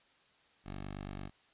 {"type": "tone", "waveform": "10% pulse", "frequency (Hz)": 48.89, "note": "G1", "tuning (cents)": -4, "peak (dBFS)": -33, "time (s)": [0.64, 1.31], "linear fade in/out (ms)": 50, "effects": ["white hiss -67 dBFS RMS until 1.53 s", "resampled to 8000 Hz"]}